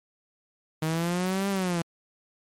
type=linear two-way sweep; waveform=sawtooth; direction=up then down; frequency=155.56 to 199.7 to 165.4 Hz; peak=-21 dBFS; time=0.82-1.82 s; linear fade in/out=5 ms; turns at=1.49 s; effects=MP3 64 kbps